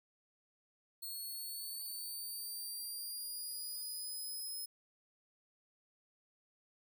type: linear sweep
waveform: 5% pulse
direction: up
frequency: 4311 to 5150 Hz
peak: -35 dBFS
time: 1.02-4.66 s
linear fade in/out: 10 ms
effects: none